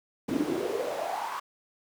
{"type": "noise with high-pass filter sweep", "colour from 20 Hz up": "brown", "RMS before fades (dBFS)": -31, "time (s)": [0.28, 1.4], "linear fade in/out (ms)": 10, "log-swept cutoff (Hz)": [240, 1100], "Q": 5.8, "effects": []}